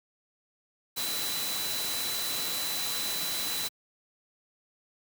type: tone in noise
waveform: sine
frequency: 3989 Hz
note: B7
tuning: 17 cents sharp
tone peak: -34 dBFS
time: 0.96-3.69 s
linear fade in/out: 20 ms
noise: white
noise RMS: -33 dBFS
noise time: 0.96-3.69 s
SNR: -4 dB
effects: high-pass 100 Hz 12 dB/octave